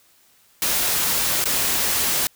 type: noise with dropouts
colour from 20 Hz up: white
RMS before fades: -21 dBFS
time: 0.62-2.27 s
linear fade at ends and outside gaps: 1 ms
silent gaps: 1.441-1.456 s
effects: white hiss -57 dBFS RMS until 2.35 s